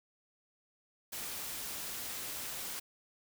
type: noise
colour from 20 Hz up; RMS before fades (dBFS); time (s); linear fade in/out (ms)
white; -41; 1.12-2.8; 10
effects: none